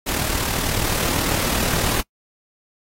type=noise with amplitude modulation; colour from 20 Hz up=pink; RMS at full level=-20 dBFS; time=0.06-2.02 s; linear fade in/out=20 ms; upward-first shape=sine; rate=38.3 Hz; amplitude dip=45%; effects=noise-tail reverb RT60 0.1 s tail -25 dB re dry + AAC 48 kbps